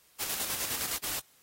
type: noise with tremolo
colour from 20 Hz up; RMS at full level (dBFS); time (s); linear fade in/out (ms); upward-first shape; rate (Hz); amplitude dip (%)
white; -32; 0.19-0.99; 20; square; 9.7; 40
type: noise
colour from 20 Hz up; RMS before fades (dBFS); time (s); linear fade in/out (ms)
white; -34; 1.03-1.2; 10
effects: white hiss -63 dBFS RMS until 1.42 s + AAC 48 kbps